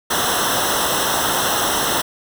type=noise with comb filter; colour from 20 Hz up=pink; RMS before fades=-19 dBFS; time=0.1-2.02 s; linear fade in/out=10 ms; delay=0.43 ms; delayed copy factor=-0.95; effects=none